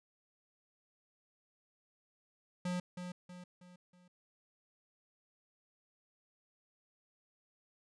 square tone with echo, 179.3 Hz, F3, 46 cents sharp, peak -35 dBFS, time 2.65-2.8 s, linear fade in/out 5 ms, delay 320 ms, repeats 4, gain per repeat -7 dB, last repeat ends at 4.08 s, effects resampled to 22050 Hz

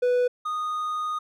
triangle tone pair in turn, 493.9 / 1236 Hz, B4 / D#6, 0 / -12 cents, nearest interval octave + major third, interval 1588 cents, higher second, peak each -17 / -24 dBFS, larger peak first, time 0.02-0.28 / 0.45-1.19 s, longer second, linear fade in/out 10 ms, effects none

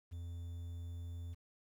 triangle tone with quantisation, 85.7 Hz, F2, 32 cents flat, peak -40 dBFS, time 0.11-1.35 s, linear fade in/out 20 ms, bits 11, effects none

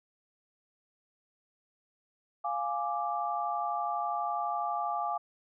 sine chord, D diminished, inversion first, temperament equal, 698.5 / 830.6 / 1174.7 Hz, F5 / Ab5 / D6, 0 / 0 / 0 cents, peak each -34 dBFS, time 2.44-5.18 s, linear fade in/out 10 ms, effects none

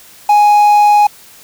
triangle tone with quantisation, 830.6 Hz, G#5, in tune, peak -3 dBFS, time 0.29-1.07 s, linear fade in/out 5 ms, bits 5, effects white hiss -40 dBFS RMS until 1.43 s

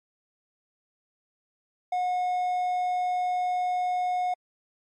triangle tone, 725 Hz, F#5, 35 cents flat, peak -22 dBFS, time 1.92-4.34 s, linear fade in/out 5 ms, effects MP3 48 kbps

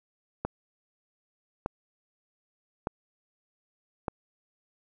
click train, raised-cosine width 1 ms, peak -15 dBFS, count 4, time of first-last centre 0.45-4.082 s, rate 0.826 Hz, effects none

